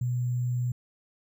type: tone with sample-and-hold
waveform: sine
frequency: 123.47 Hz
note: B2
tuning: in tune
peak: -25 dBFS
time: 0.01-0.72 s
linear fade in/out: 5 ms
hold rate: 7350 Hz
effects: none